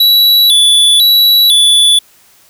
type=tone with vibrato; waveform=square; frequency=3682 Hz; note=A#7; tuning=22 cents flat; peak=-5 dBFS; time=0-1.99 s; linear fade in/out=5 ms; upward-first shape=square; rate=1 Hz; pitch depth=110 cents each way; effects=white hiss -46 dBFS RMS until 2.49 s